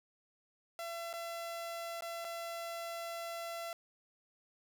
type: tone with dropouts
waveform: sawtooth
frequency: 675 Hz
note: E5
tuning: 41 cents sharp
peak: -36 dBFS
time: 0.79-3.73 s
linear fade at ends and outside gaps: 1 ms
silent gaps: 1.13-1.137 / 2.008-2.022 / 2.245-2.249 s
effects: none